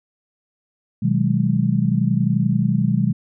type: chord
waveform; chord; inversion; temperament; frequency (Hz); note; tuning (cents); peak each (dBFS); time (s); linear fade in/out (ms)
sine; G# minor seventh; first; just; 124.59 / 155.74 / 186.89 / 207.7; B2 / D#3 / F#3 / G#3; +16 / +2 / +18 / 0; -21; 1.02-3.13; 10
effects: none